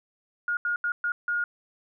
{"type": "tone bursts at uneven times", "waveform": "sine", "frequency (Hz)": 1429, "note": "F6", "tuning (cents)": 39, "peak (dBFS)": -24, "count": 5, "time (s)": [[0.48, 0.57], [0.65, 0.76], [0.84, 0.92], [1.04, 1.12], [1.28, 1.44]], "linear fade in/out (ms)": 2, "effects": []}